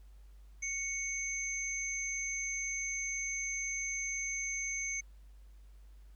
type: tone pair together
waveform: sine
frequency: 2217 / 6271 Hz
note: C#7 / G8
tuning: 0 / 0 cents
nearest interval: octave + tritone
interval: 1800 cents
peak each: -37 / -37 dBFS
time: 0.62-5.01 s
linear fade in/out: 10 ms
effects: added 50 Hz sine -52 dBFS peak until 6.15 s + pink hiss -72 dBFS RMS until 6.15 s